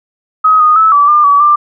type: tone with pitch steps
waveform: sine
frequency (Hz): 1267 / 1235 / 1304 / 1154 / 1200 / 1142 / 1186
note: D#6 / D#6 / E6 / D6 / D6 / D6 / D6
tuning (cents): +31 / -13 / -19 / -31 / +37 / -49 / +17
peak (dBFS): -4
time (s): 0.44-1.56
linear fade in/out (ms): 10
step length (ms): 160
effects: none